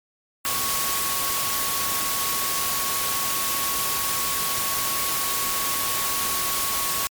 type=tone in noise; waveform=sine; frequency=1108.7 Hz; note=C#6; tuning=in tune; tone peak=-30 dBFS; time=0.45-7.07 s; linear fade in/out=0 ms; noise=white; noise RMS=-25 dBFS; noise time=0.45-7.07 s; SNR=-8 dB; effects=MP3 96 kbps